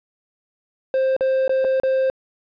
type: tone with dropouts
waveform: triangle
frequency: 527 Hz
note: C5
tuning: 12 cents sharp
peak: -14 dBFS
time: 0.94-2.1 s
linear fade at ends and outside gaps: 1 ms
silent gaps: 1.165-1.208 / 1.479-1.494 / 1.644-1.648 / 1.8-1.834 s
effects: resampled to 11025 Hz + 9-bit